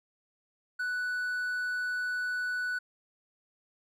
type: tone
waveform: triangle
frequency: 1484 Hz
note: F#6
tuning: 5 cents sharp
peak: -28 dBFS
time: 0.79-2.79 s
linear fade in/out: 10 ms
effects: none